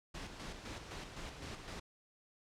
pink noise with tremolo, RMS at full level -45 dBFS, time 0.14-1.8 s, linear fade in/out 10 ms, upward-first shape square, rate 3.9 Hz, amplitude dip 45%, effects low-pass 6000 Hz 12 dB/octave

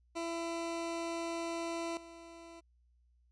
20% pulse tone with level steps, 334.8 Hz, E4, 27 cents sharp, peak -31 / -45 dBFS, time 0.15-2.61 s, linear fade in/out 20 ms, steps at 1.97 s, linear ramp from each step 2 ms, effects added 60 Hz sine -66 dBFS peak until 3.31 s + resampled to 22050 Hz

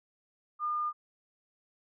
sine tone, 1211 Hz, D#6, 47 cents flat, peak -29 dBFS, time 0.59-0.93 s, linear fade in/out 50 ms, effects none

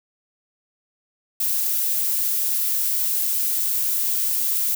violet noise, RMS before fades -22 dBFS, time 1.4-4.75 s, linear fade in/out 5 ms, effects none

